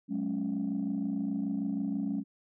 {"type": "chord", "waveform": "sine", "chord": "F# suspended second", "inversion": "none", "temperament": "equal with one note detuned", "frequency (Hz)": [185, 211.6, 277.2], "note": ["F#3", "G#3", "C#4"], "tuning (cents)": [0, 33, 0], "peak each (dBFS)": [-35, -32, -32], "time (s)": [0.08, 2.24], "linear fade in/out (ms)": 50, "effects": ["tanh soft clip ceiling -24 dBFS"]}